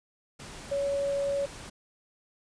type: tone in noise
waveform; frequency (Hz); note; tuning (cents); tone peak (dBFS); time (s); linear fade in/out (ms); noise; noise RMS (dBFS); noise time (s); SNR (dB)
sine; 561; C#5; +21; -26; 0.71-1.46; 10; pink; -44; 0.39-1.7; +15
effects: resampled to 22050 Hz